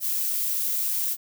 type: noise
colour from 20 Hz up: violet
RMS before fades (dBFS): -26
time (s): 0-1.17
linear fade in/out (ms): 50
effects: none